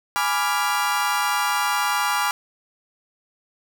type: chord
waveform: 35% pulse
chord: G# diminished seventh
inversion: none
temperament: equal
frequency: 830.6 / 987.8 / 1174.7 / 1396.9 Hz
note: G#5 / B5 / D6 / F6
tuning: 0 / 0 / 0 / 0 cents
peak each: -24 dBFS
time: 0.16-2.31 s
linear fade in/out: 0 ms
effects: none